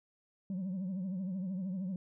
sine tone with vibrato, 187.2 Hz, F#3, 20 cents sharp, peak -32 dBFS, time 0.5-1.96 s, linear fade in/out 2 ms, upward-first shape triangle, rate 13 Hz, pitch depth 120 cents each way, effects tanh soft clip ceiling -33 dBFS

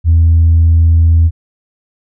sine tone, 82.4 Hz, E2, in tune, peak -3 dBFS, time 0.04-1.31 s, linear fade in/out 50 ms, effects tanh soft clip ceiling -2 dBFS

